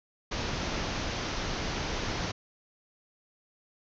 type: low-pass noise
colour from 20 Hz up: pink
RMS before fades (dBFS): -33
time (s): 0.31-2.32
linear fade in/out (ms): 10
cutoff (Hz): 6400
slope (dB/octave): 96
effects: none